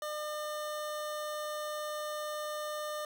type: tone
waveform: 25% pulse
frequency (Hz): 603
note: D5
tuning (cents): +46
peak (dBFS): -32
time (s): 0.02-3.05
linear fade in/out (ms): 2
effects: none